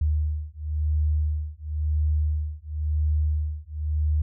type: beating tone pair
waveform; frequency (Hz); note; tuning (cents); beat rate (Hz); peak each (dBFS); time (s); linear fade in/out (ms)
sine; 75.6 / 76.56; D#2 / D#2; -49 / -27; 0.96; -25; 0.01-4.22; 5
effects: none